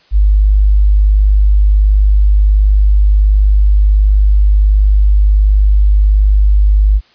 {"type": "tone", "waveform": "sine", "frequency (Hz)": 50.7, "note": "G#1", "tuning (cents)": -41, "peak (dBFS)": -5, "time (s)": [0.11, 7.01], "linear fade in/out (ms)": 50, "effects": ["white hiss -49 dBFS RMS until 7.14 s", "resampled to 11025 Hz"]}